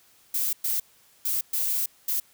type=noise bursts at uneven times; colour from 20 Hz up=violet; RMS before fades=-26 dBFS; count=5; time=0.34-0.53 / 0.64-0.8 / 1.25-1.41 / 1.53-1.86 / 2.08-2.2 s; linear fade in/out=5 ms; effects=white hiss -59 dBFS RMS until 2.33 s